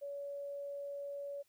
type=tone; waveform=sine; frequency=566 Hz; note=C#5; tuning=36 cents sharp; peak=-40 dBFS; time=0.01-1.43 s; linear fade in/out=20 ms; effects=white hiss -75 dBFS RMS until 1.48 s